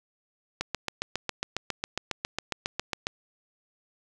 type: click train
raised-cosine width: 0.2 ms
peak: -11 dBFS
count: 19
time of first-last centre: 0.61-3.069 s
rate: 7.32 Hz
effects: none